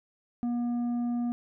sine tone with tanh clipping, 240 Hz, B3, 49 cents flat, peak -28 dBFS, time 0.43-1.32 s, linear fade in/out 0 ms, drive 6 dB, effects none

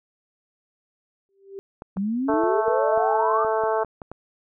sine tone with exponential growth, 392 Hz, G4, in tune, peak -30 dBFS, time 1.29-1.59 s, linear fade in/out 0 ms, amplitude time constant 64 ms
clicks, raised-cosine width 1 ms, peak -22 dBFS, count 12, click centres 1.821 / 1.97 / 2.299 / 2.339 / 2.437 / 2.681 / 2.976 / 3.448 / 3.637 / 3.847 / 4.018 / 4.116 s
sine exponential sweep, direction up, 185.4 to 1244.5 Hz, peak -22 dBFS, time 1.96-3.45 s, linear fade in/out 20 ms
harmonic tone, 220 Hz, A3, in tune, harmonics 2 / 3 / 4 / 5 / 6 / 7, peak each -24 / -25 / -26 / -30 / -33 / -36 dBFS, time 2.28-3.84 s, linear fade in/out 10 ms
effects none

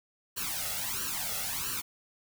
white noise with flanger, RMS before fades -34 dBFS, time 0.36-1.82 s, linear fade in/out 20 ms, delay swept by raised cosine 0.69 to 1.51 ms, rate 1.5 Hz, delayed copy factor +1, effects none

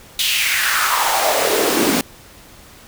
pink noise with high-pass filter sweep, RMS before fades -17 dBFS, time 0.19-2.01 s, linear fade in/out 2 ms, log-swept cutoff 3300 to 220 Hz, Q 3.2, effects pink hiss -43 dBFS RMS until 2.87 s

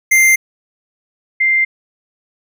square / sine tone pair in turn, 2093 / 2093 Hz, C7 / C7, 0 / 0 cents, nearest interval unison, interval 0 cents, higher neither, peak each -8 / -10 dBFS, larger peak first, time 0.11-0.36 / 1.4-1.65 s, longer neither, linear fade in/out 10 ms, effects none

